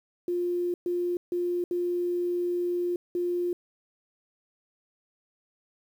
sine tone bursts at uneven times, 352.4 Hz, F4, 16 cents sharp, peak -25 dBFS, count 5, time 0.28-0.74 / 0.86-1.17 / 1.32-1.64 / 1.71-2.96 / 3.15-3.53 s, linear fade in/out 2 ms, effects 9-bit

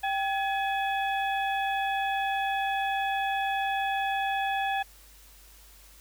harmonic tone with a mistuned harmonic, 845 Hz, G#5, 30 cents sharp, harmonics 1 / 2 / 3 / 4, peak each -27 / -33 / -37 / -39 dBFS, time 0.03-4.83 s, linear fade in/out 10 ms, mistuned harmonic 1, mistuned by -130 cents, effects added 50 Hz sine -54 dBFS peak until 6 s + white hiss -55 dBFS RMS until 6 s

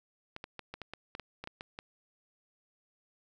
clicks, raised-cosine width 0.3 ms, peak -25 dBFS, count 12, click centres 0.364 / 0.441 / 0.593 / 0.74 / 0.817 / 0.936 / 1.151 / 1.197 / 1.44 / 1.474 / 1.609 / 1.789 s, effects none

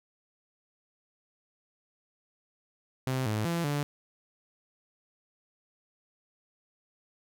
sawtooth tone with pitch steps, 130.3 / 107.5 / 169.4 / 145.1 Hz, C3 / A2 / E3 / D3, -7 / -40 / +48 / -21 cents, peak -24 dBFS, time 3.07-3.83 s, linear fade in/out 0 ms, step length 190 ms, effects none

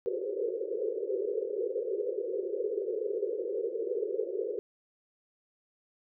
pink band-pass noise, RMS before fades -33 dBFS, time 0.06-4.59 s, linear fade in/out 0 ms, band 370 to 510 Hz, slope 96 dB/octave, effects none

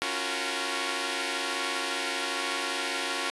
5% pulse chord, Gb major seventh, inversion second, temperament equal with one note detuned, 277.2 / 344.8 / 370 / 466.2 Hz, Db4 / F4 / Gb4 / Bb4, 0 / -22 / 0 / 0 cents, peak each -23 dBFS, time 0.02-3.3 s, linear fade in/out 0 ms, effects resampled to 24000 Hz

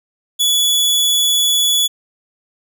sawtooth tone, 3416 Hz, G#7, 48 cents sharp, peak -9 dBFS, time 0.39-1.88 s, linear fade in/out 20 ms, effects none

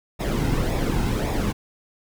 brown noise with flanger, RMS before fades -23 dBFS, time 0.19-1.53 s, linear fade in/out 20 ms, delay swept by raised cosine 0.66 to 1.76 ms, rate 1.8 Hz, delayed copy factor -0.6, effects none

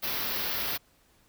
white band-stop noise, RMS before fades -31 dBFS, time 0.02-0.78 s, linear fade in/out 20 ms, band 5400 to 12000 Hz, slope 48 dB/octave, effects pink hiss -64 dBFS RMS until 1.28 s

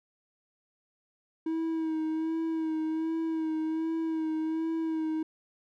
triangle tone with vibrato, 320.3 Hz, E4, 50 cents flat, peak -26 dBFS, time 1.46-5.23 s, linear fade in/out 5 ms, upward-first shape sine, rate 1.3 Hz, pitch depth 30 cents each way, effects none

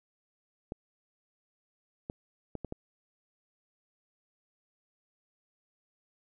clicks, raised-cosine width 2 ms, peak -23 dBFS, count 5, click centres 0.721 / 2.099 / 2.553 / 2.647 / 2.724 s, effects none

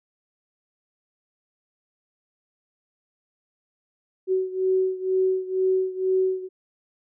sine beating tone pair, 374.9 / 377 Hz, F#4 / F#4, +23 / +32 cents, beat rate 2.1 Hz, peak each -22 / -25 dBFS, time 4.27-6.49 s, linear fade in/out 50 ms, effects none

